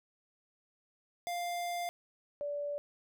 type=tone pair in turn; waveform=square / sine; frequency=699 / 579.5 Hz; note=F5 / D5; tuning=+1 / -23 cents; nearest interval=minor third; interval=324 cents; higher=first; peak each=-35 / -34 dBFS; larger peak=second; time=1.27-1.89 / 2.41-2.78 s; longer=first; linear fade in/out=0 ms; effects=none